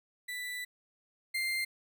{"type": "tone pair in turn", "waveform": "35% pulse", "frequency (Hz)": [1979, 2097], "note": ["B6", "C7"], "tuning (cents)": [3, 3], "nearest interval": "minor second", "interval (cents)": 100, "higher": "second", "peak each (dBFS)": [-35, -29], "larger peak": "second", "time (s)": [[0.28, 0.65], [1.34, 1.65]], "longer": "first", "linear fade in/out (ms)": 10, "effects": []}